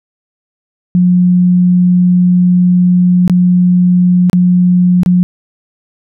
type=tone with dropouts; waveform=sine; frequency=179.3 Hz; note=F3; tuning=46 cents sharp; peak=-5 dBFS; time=0.95-5.23 s; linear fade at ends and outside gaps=0 ms; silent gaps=3.278-3.297 / 4.298-4.331 / 5.033-5.061 s; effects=none